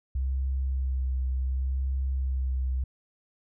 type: tone with vibrato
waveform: sine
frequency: 65.41 Hz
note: C2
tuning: in tune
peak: -25 dBFS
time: 0.15-2.84 s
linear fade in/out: 5 ms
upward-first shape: sine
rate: 0.69 Hz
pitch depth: 24 cents each way
effects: none